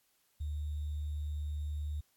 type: tone with sample-and-hold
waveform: sine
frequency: 74.6 Hz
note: D2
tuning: 28 cents sharp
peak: -34 dBFS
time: 0.4-2.01 s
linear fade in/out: 10 ms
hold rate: 3675 Hz
effects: white hiss -73 dBFS RMS until 2.16 s + AAC 64 kbps